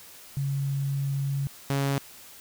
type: tone pair in turn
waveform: sine / sawtooth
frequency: 138.59 / 138.59 Hz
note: C#3 / C#3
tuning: 0 / 0 cents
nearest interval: unison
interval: 0 cents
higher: neither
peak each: -25 / -20 dBFS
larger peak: second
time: 0.37-1.47 / 1.7-1.98 s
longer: first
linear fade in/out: 0 ms
effects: white hiss -48 dBFS RMS until 2.4 s